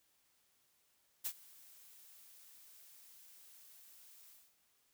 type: noise with ADSR envelope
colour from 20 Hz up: blue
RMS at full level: -37 dBFS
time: 1.24-4.55 s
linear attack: 21 ms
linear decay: 63 ms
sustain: -23 dB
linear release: 250 ms
effects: white hiss -75 dBFS RMS until 4.93 s